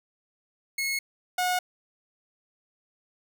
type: tone pair in turn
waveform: sawtooth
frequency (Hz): 2176 / 726.2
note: C#7 / F#5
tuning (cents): -33 / -33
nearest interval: octave + perfect fifth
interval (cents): 1900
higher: first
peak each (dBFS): -23 / -20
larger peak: second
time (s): 0.78-0.99 / 1.38-1.59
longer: neither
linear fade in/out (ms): 5
effects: none